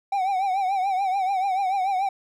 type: tone with vibrato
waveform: triangle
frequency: 768 Hz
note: G5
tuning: 36 cents flat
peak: -19 dBFS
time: 0.12-2.09 s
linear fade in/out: 5 ms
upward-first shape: triangle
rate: 6.9 Hz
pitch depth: 100 cents each way
effects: none